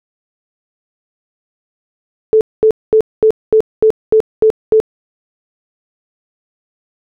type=tone bursts; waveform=sine; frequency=437.6 Hz; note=A4; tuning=9 cents flat; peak=-5 dBFS; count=9; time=2.33-4.801 s; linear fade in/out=0 ms; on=79 ms; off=220 ms; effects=none